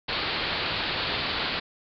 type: low-pass noise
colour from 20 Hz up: white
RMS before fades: -29 dBFS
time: 0.08-1.6 s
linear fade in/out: 10 ms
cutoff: 4600 Hz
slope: 96 dB/octave
effects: none